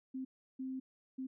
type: tone bursts at uneven times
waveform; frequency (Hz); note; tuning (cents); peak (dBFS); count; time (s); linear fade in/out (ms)
sine; 261.6; C4; 0; -38; 3; 0.14-0.25 / 0.59-0.8 / 1.18-1.27; 10
effects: none